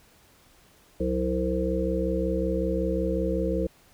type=harmonic tone with a mistuned harmonic; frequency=65.4 Hz; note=C2; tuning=in tune; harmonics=1 / 3 / 5 / 7 / 8; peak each=-30 / -30 / -30 / -30 / -30 dBFS; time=1-3.67 s; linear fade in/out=5 ms; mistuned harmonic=3; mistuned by=-130 cents; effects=pink hiss -58 dBFS RMS until 3.93 s